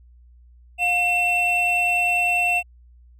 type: tone pair together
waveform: triangle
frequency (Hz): 713.8 / 2695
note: F5 / E7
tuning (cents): +38 / +38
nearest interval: octave + major seventh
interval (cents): 2300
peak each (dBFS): -22 / -17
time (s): 0.78-2.63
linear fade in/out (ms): 50
effects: added 60 Hz sine -47 dBFS peak until 3.19 s